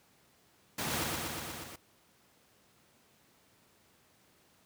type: noise with echo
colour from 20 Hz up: pink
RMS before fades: -35 dBFS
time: 0.78-1.04 s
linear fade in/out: 5 ms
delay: 120 ms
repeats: 6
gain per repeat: -2 dB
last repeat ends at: 1.76 s
effects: pink hiss -66 dBFS RMS until 4.65 s + high-pass 100 Hz 12 dB/octave